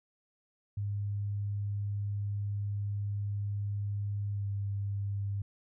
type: tone with pitch glide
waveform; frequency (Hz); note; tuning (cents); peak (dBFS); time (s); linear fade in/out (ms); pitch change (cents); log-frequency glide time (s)
sine; 101.8 to 100.22; G#2 to G2; -34 to +39; -31; 0.77-5.42; 5; -27; 4.32-4.45
effects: none